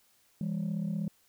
sine tone pair together, 166.1 / 202.3 Hz, E3 / G#3, +13 / -45 cents, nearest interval minor third, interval 342 cents, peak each -31 / -31 dBFS, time 0.41-1.08 s, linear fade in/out 2 ms, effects tanh soft clip ceiling -27 dBFS + white hiss -67 dBFS RMS until 1.28 s

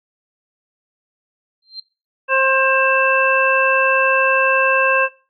sine tone with exponential growth, 4156 Hz, C8, 12 cents flat, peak -24 dBFS, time 1.62-1.8 s, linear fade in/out 5 ms, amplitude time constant 37 ms
harmonic tone, 531 Hz, C5, 25 cents sharp, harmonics 1 / 2 / 3 / 5, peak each -18 / -18 / -18 / -18 dBFS, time 2.28-5.09 s, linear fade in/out 50 ms
effects noise-tail reverb RT60 0.3 s tail -18 dB re dry + AAC 64 kbps

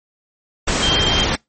sine tone in noise, 3166 Hz, G7, 17 cents sharp, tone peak -16 dBFS, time 0.82-1.25 s, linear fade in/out 10 ms, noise pink, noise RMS -18 dBFS, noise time 0.67-1.36 s, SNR -1 dB, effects noise-tail reverb RT60 0.2 s tail -26 dB re dry + MP3 32 kbps

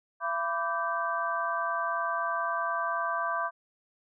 sine tone cluster, 676 / 997 / 1167 / 1556 Hz, E5 / B5 / D6 / G6, +43 / +16 / -11 / -13 cents, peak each -34 / -34 / -31 / -34 dBFS, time 0.2-3.51 s, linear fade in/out 50 ms, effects none

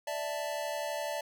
square chord, D suspended second, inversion none, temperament equal, 587.3 / 659.3 / 880 Hz, D5 / E5 / A5, 0 / 0 / 0 cents, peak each -37 / -39 / -40 dBFS, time 0.07-1.21 s, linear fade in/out 5 ms, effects none

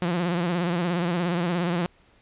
sawtooth tone with vibrato, 174.1 Hz, F3, 5 cents flat, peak -19 dBFS, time 0.02-1.86 s, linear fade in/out 0 ms, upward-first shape sine, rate 17 Hz, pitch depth 79 cents each way, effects pink hiss -59 dBFS RMS until 2.21 s + resampled to 8000 Hz

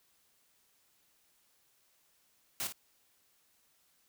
white noise with echo, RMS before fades -36 dBFS, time 2.6-2.67 s, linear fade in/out 0 ms, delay 53 ms, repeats 1, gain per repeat -9 dB, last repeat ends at 2.723 s, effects white hiss -71 dBFS RMS until 4.08 s

